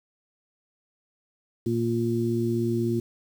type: harmonic tone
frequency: 116.54 Hz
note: A#2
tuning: in tune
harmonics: 1 / 2 / 3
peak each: -28 / -27 / -26 dBFS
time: 1.66-3 s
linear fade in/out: 5 ms
effects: 8-bit